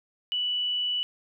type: tone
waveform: sine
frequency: 2960 Hz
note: F#7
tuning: in tune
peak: -25 dBFS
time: 0.32-1.03 s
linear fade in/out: 0 ms
effects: none